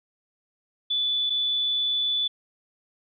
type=tone pair in turn; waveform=sine; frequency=3473 / 3473 Hz; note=A7 / A7; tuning=-23 / -23 cents; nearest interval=unison; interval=0 cents; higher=neither; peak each=-22 dBFS; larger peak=neither; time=0.9-1.3 / 1.3-2.28 s; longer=second; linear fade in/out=10 ms; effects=none